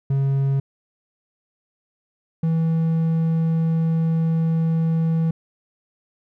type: tone pair in turn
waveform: triangle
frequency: 137 / 162.92 Hz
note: C#3 / E3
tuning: -20 / -20 cents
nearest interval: minor third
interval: 300 cents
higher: second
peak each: -15 / -15 dBFS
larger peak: neither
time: 0.1-0.6 / 2.43-5.31 s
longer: second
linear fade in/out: 5 ms
effects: none